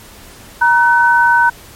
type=tone pair together; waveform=sine; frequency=944 / 1512.4 Hz; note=A#5 / F#6; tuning=+22 / +38 cents; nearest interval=minor sixth; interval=816 cents; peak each=-10 dBFS; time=0.61-1.5 s; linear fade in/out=10 ms; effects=pink hiss -38 dBFS RMS until 1.75 s + MP3 64 kbps